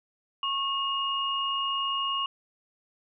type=tone pair together; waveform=sine; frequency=1095.7 / 2855 Hz; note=C#6 / F7; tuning=-20 / +37 cents; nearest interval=octave + perfect fourth; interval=1657 cents; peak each=-29 / -29 dBFS; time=0.43-2.26 s; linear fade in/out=2 ms; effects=none